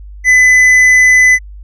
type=tone with tanh clipping; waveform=sine; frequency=2007 Hz; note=B6; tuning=27 cents sharp; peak=-5 dBFS; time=0.24-1.39 s; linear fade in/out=50 ms; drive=7 dB; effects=added 50 Hz sine -28 dBFS peak until 1.63 s